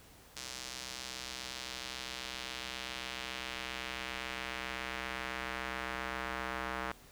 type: tone with band-pass filter sweep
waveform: square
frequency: 63.7 Hz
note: C2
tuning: 46 cents flat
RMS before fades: -41 dBFS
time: 0.36-6.92 s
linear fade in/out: 5 ms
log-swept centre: 5700 to 1400 Hz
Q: 1.2
effects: pink hiss -58 dBFS RMS until 7.11 s